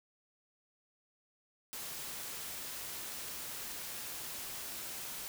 white noise, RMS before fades -43 dBFS, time 1.73-5.28 s, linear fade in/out 0 ms, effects none

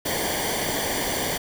pink noise with comb filter, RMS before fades -26 dBFS, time 0.05-1.38 s, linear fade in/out 10 ms, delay 0.76 ms, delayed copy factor -0.75, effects none

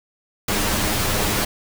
pink noise with comb filter, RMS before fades -21 dBFS, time 0.48-1.45 s, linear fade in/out 5 ms, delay 9.7 ms, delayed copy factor +0.65, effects none

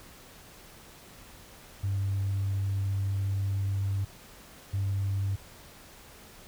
sine tone bursts at uneven times, 98.2 Hz, G2, 4 cents sharp, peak -25 dBFS, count 2, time 1.83-4.05 / 4.73-5.36 s, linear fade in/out 10 ms, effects tanh soft clip ceiling -23 dBFS + pink hiss -51 dBFS RMS until 6.47 s

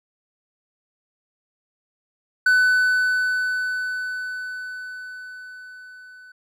triangle tone with level ramp, 1500 Hz, F#6, 23 cents sharp, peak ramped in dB -11 to -41 dBFS, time 2.46-6.32 s, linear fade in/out 5 ms, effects none

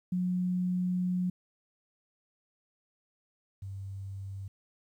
sine tone pair in turn, 181 / 97.5 Hz, F#3 / G2, -38 / -9 cents, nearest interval major seventh, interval 1071 cents, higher first, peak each -27 / -37 dBFS, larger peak first, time 0.12-1.3 / 3.62-4.48 s, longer first, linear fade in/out 5 ms, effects 11-bit

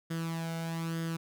sawtooth tone with flanger, 164.81 Hz, E3, in tune, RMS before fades -35 dBFS, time 0.1-1.17 s, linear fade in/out 10 ms, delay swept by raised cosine 0.6 to 1.38 ms, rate 1.1 Hz, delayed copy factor +0.6, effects none

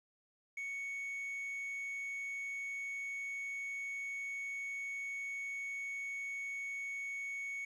triangle tone with quantisation, 2222 Hz, C#7, 4 cents sharp, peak -37 dBFS, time 0.57-7.65 s, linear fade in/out 5 ms, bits 11, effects resampled to 24000 Hz

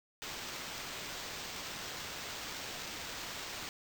white noise with sample-and-hold, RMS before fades -43 dBFS, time 0.22-3.69 s, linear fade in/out 0 ms, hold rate 11025 Hz, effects none

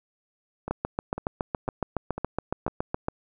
two click trains, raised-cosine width 1 ms, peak -12 / -18 dBFS, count 18 / 5, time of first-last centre 0.71-3.084 / 0.68-2.68 s, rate 7.16 / 2 Hz, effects none

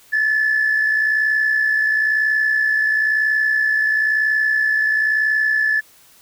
sine tone pair together, 1731 / 1792 Hz, A6 / A6, -29 / +31 cents, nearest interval minor second, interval 60 cents, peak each -14 / -23 dBFS, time 0.12-5.81 s, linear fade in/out 20 ms, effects tanh soft clip ceiling -10 dBFS + white hiss -50 dBFS RMS until 6.21 s

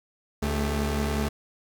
sawtooth tone cluster, 71.4 / 219.3 / 400.3 Hz, D2 / A3 / G4, -48 / -6 / +36 cents, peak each -23 / -25 / -31 dBFS, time 0.42-1.29 s, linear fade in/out 10 ms, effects none

